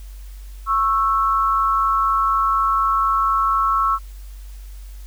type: tone pair together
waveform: sine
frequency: 1100 / 1324.1 Hz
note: C#6 / E6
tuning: -14 / +7 cents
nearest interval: minor third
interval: 321 cents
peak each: -18 dBFS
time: 0.66-3.99 s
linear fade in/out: 50 ms
effects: added 48 Hz sine -33 dBFS peak until 5.06 s + white hiss -51 dBFS RMS until 5.06 s